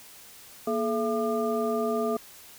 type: tone cluster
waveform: sine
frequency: 235.1 / 429.2 / 673 / 1201 Hz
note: A#3 / A4 / E5 / D6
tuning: +15 / -43 / +36 / +38 cents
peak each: -30 / -28 / -30 / -34 dBFS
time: 0.67-2.17 s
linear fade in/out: 5 ms
effects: white hiss -49 dBFS RMS until 2.58 s